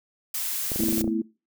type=noise; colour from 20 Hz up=blue; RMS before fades=-29 dBFS; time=0.34-1.02 s; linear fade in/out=5 ms
type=clicks; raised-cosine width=2 ms; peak=-18 dBFS; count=10; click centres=0.718 / 0.76 / 0.805 / 0.836 / 0.885 / 0.926 / 0.98 / 1.011 / 1.043 / 1.077 s
type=chord; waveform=sine; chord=A suspended second; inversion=none; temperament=equal; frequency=220 / 246.9 / 329.6 Hz; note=A3 / B3 / E4; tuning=0 / 0 / 0 cents; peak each=-27 / -31 / -26 dBFS; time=0.79-1.22 s; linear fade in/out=5 ms
effects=noise-tail reverb RT60 0.3 s tail -21 dB re dry